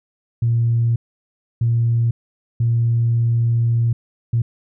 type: tone bursts at uneven times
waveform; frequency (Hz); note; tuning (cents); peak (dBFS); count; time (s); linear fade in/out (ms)
sine; 116.8; A#2; +4; -13; 4; 0.42-0.96 / 1.61-2.11 / 2.6-3.93 / 4.33-4.42; 5
effects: tanh soft clip ceiling -9 dBFS